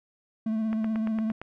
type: tone with vibrato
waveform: triangle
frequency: 220 Hz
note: A3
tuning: in tune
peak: -23 dBFS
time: 0.46-1.32 s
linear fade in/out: 5 ms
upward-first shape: sine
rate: 16 Hz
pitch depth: 28 cents each way
type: click train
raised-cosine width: 0.5 ms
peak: -22 dBFS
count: 7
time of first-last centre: 0.73-1.416 s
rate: 8.75 Hz
effects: none